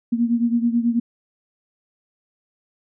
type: beating tone pair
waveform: sine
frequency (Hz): 233.1 / 242.3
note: A#3 / B3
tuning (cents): 0 / -33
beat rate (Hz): 9.2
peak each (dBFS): -18 / -22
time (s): 0.12-1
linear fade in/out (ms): 10
effects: none